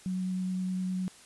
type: tone with vibrato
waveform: sine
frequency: 185 Hz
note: F#3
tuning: in tune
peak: -29 dBFS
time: 0.06-1.08 s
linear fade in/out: 0 ms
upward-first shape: sine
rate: 9.7 Hz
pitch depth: 8 cents each way
effects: white hiss -54 dBFS RMS until 1.25 s + resampled to 24000 Hz